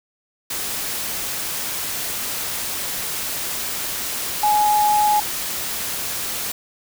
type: tone in noise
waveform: sine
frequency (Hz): 839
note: G#5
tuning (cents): +17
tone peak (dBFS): -14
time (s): 4.43-5.2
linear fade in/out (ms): 5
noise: white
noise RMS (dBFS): -26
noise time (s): 0.5-6.52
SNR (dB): +9
effects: none